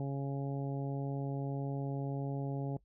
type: harmonic tone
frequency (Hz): 138.59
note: C#3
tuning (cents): 0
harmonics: 1 / 2 / 3 / 4 / 5 / 6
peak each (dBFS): -35 / -41 / -45 / -47 / -49 / -51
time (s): 0-2.77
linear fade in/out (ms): 2
effects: noise-tail reverb RT60 0.1 s tail -21 dB re dry + added 50 Hz sine -66 dBFS peak until 2.84 s